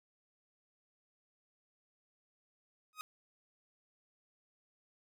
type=tone with exponential growth; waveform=sawtooth; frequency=1254 Hz; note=D#6; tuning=13 cents sharp; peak=-33 dBFS; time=2.93-3.01 s; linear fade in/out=0 ms; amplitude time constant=17 ms; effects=none